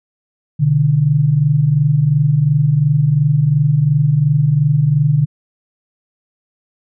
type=tone pair together; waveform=sine; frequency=126.07 / 148.9 Hz; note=B2 / D3; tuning=+36 / +24 cents; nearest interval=minor third; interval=288 cents; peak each=-16 / -11 dBFS; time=0.59-5.26 s; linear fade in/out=20 ms; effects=none